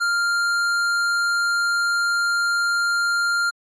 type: tone with hard clipping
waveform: sine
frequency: 1396.9 Hz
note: F6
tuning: in tune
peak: -20 dBFS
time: 0-3.51 s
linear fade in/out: 20 ms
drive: 11 dB
effects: AAC 64 kbps